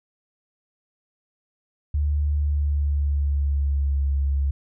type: tone with pitch glide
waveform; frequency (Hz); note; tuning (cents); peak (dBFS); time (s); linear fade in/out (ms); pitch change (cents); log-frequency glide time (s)
sine; 73.42 to 69.46; D2 to C#2; 0 to +4; -19; 1.94-4.51; 5; -96; 2.34-4.02
effects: none